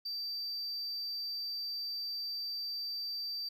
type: tone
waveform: sine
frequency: 4659 Hz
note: D8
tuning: 15 cents flat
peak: -33 dBFS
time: 0.05-3.49 s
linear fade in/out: 10 ms
effects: tanh soft clip ceiling -35 dBFS + 12-bit